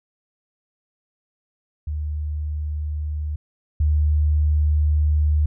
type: tone pair in turn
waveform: sine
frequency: 75.4 / 75.4 Hz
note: D2 / D2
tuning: +46 / +46 cents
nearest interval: unison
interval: 0 cents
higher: neither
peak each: -23 / -15 dBFS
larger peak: second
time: 1.87-3.36 / 3.8-5.46 s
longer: second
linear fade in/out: 5 ms
effects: none